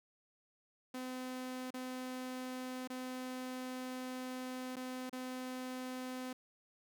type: tone with dropouts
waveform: sawtooth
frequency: 255.3 Hz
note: C4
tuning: 42 cents flat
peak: -37 dBFS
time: 0.94-6.33 s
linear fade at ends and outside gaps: 5 ms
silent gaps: 1.706-1.74 / 2.875-2.9 / 4.758-4.765 / 5.096-5.128 s
effects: none